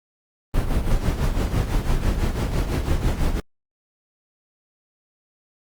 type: noise with tremolo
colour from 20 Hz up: brown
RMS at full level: -18 dBFS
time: 0.54-3.4 s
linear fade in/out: 2 ms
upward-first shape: triangle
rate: 6 Hz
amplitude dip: 70%
effects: Opus 32 kbps